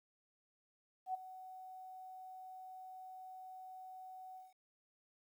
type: tone with ADSR envelope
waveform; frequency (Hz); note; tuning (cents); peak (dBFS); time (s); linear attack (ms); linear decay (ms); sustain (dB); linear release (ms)
sine; 748; F#5; +19; -34; 1.06-4.54; 82; 13; -15; 180
effects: 12-bit